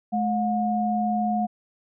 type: tone pair together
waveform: sine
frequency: 213.9 / 720 Hz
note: A3 / F#5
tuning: -49 / -47 cents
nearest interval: octave + major sixth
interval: 2102 cents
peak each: -24 dBFS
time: 0.12-1.47 s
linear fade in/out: 20 ms
effects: none